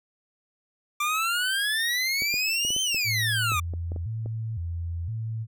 25% pulse exponential two-way sweep, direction up then down, 1174.7 to 3131 to 1174.7 Hz, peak -20 dBFS, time 1-3.6 s, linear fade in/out 5 ms, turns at 2.82 s
clicks, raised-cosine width 2 ms, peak -25 dBFS, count 11, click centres 2.221 / 2.341 / 2.65 / 2.705 / 2.764 / 2.946 / 3.519 / 3.737 / 3.919 / 3.962 / 4.26 s
sine tone with vibrato, 97.3 Hz, G2, 12 cents flat, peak -28 dBFS, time 3.04-5.47 s, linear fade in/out 50 ms, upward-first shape square, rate 0.98 Hz, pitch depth 240 cents each way
effects none

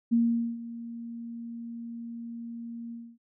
sine tone with ADSR envelope, 233.1 Hz, A#3, in tune, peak -19 dBFS, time 0.11-3.18 s, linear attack 22 ms, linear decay 440 ms, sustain -17 dB, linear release 260 ms, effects none

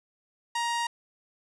sawtooth tone, 940 Hz, A#5, 14 cents sharp, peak -23 dBFS, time 0.55-0.87 s, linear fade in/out 5 ms, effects resampled to 22050 Hz + 9-bit

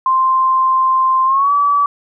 sine tone with pitch glide, 1046.5 to 1147.8 Hz, C6 to D6, 0 to -40 cents, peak -10 dBFS, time 0.06-1.86 s, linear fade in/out 2 ms, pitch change +160 cents, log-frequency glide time 1.25-1.52 s, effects none

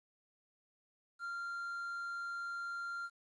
triangle tone with quantisation, 1388 Hz, F6, 11 cents flat, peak -37 dBFS, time 1.19-3.1 s, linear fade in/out 50 ms, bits 11, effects resampled to 22050 Hz

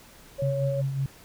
sine tone, 554.4 Hz, C#5, in tune, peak -27 dBFS, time 0.38-0.82 s, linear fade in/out 20 ms
sine tone with tremolo, 136.1 Hz, C#3, 31 cents flat, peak -23 dBFS, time 0.42-1.06 s, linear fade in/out 2 ms, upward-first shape sine, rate 5.4 Hz, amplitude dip 50%
effects pink hiss -51 dBFS RMS until 1.24 s

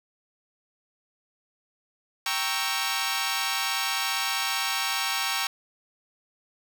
10% pulse chord, G diminished seventh, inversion none, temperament equal, 784 / 932.3 / 1108.7 / 1318.5 Hz, G5 / Bb5 / Db6 / Fb6, 0 / 0 / 0 / 0 cents, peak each -23 / -23 / -22 / -24 dBFS, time 2.26-5.47 s, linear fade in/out 2 ms, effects none

